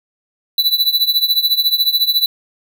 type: tone with tremolo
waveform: square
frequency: 3971 Hz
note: B7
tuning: 9 cents sharp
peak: -9 dBFS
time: 0.58-2.26 s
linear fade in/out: 2 ms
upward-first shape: triangle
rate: 14 Hz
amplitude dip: 90%
effects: none